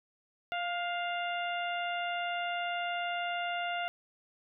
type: harmonic tone with a mistuned harmonic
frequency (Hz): 698.5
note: F5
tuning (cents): 0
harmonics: 1 / 2 / 3 / 4 / 5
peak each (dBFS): -34 / -38 / -41 / -40 / -48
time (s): 0.52-3.88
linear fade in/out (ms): 0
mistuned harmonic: 2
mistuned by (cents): +27
effects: none